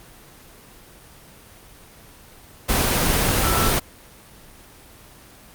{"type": "tone in noise", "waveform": "sine", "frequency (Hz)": 1332, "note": "E6", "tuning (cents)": 18, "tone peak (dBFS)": -23, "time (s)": [3.42, 3.7], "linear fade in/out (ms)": 20, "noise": "pink", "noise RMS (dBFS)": -19, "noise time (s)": [2.68, 3.8], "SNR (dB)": -7, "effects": ["pink hiss -46 dBFS RMS until 5.54 s", "Opus 24 kbps"]}